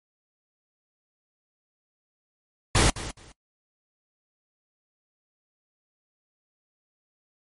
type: noise with echo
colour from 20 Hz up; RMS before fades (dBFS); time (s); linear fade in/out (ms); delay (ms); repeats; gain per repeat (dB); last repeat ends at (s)
pink; -19; 2.75-2.9; 2; 210; 2; -15; 3.32
effects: noise-tail reverb RT60 0.1 s tail -21 dB re dry + MP3 48 kbps